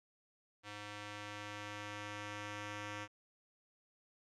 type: ring-modulated tone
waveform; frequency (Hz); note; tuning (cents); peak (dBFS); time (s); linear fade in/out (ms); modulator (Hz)
5% pulse; 207.7; G#3; 0; -30; 0.63-3.08; 50; 727
effects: low-pass 6000 Hz 12 dB/octave